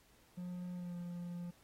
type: tone with pitch glide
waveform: triangle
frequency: 178.8 to 174.62 Hz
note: F3 to F3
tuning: +41 to 0 cents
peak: -39 dBFS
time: 0.37-1.51 s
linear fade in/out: 10 ms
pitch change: -41 cents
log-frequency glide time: 0.74-0.96 s
effects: pink hiss -68 dBFS RMS until 1.63 s + AAC 48 kbps